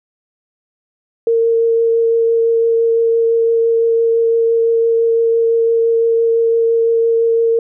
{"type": "tone with vibrato", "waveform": "sine", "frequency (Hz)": 458.7, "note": "A#4", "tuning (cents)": -28, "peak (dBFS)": -10, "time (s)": [1.27, 7.59], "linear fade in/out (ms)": 2, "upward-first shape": "triangle", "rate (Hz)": 5.9, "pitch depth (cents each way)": 10, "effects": []}